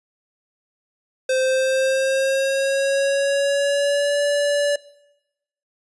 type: tone with pitch glide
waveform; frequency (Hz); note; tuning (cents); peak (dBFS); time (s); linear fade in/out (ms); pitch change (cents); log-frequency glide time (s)
square; 520 to 577; C5 to D5; -11 to -31; -18; 1.29-4.76; 5; +180; 1.4-4.22
effects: noise-tail reverb RT60 0.9 s tail -21 dB re dry + resampled to 24000 Hz